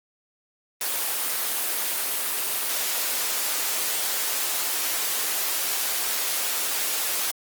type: high-pass noise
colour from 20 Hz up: white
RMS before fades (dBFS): -26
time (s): 0.81-7.31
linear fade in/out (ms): 2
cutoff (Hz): 390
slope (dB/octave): 12
effects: Opus 24 kbps